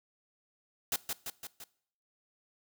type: noise with echo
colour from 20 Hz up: white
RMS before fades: -31 dBFS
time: 0.92-0.96 s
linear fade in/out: 2 ms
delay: 170 ms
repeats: 4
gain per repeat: -4 dB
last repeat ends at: 1.64 s
effects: noise-tail reverb RT60 0.6 s tail -21 dB re dry